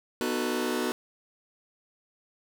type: chord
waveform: sawtooth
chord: B dominant seventh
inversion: none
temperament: just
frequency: 246.9 / 308.7 / 370.4 / 444.5 Hz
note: B3 / D#4 / F#4 / A4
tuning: 0 / -14 / +2 / +18 cents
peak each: -27 / -30 / -27 / -31 dBFS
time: 0.21-0.92 s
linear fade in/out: 0 ms
effects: none